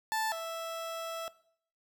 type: tone pair in turn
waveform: 30% pulse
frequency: 880 / 659.3 Hz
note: A5 / E5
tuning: 0 / 0 cents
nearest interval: perfect fourth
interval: 500 cents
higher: first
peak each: -27 / -33 dBFS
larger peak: first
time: 0.12-0.32 / 0.32-1.28 s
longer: second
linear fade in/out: 0 ms
effects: noise-tail reverb RT60 0.6 s tail -19 dB re dry